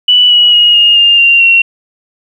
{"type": "tone with pitch steps", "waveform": "sine", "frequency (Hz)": [2963, 2924, 2885, 2847, 2810, 2773, 2736], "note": ["F#7", "F#7", "F#7", "F7", "F7", "F7", "F7"], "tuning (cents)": [2, -21, -44, 33, 10, -13, -36], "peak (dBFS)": -3, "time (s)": [0.08, 1.62], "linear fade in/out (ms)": 5, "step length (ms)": 220, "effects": ["7-bit"]}